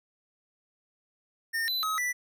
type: tone with pitch steps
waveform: square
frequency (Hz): 1822 / 4009 / 1274 / 1973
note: A#6 / B7 / D#6 / B6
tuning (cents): -40 / +25 / +41 / -2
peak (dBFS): -28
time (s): 1.53-2.13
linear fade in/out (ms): 20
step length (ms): 150
effects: none